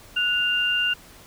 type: tone pair together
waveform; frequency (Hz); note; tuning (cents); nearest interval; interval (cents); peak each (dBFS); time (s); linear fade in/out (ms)
sine; 1467.3 / 2794; F#6 / F7; -15 / 0; major seventh; 1115; -25 / -21; 0.16-0.94; 10
effects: pink hiss -48 dBFS RMS until 1.26 s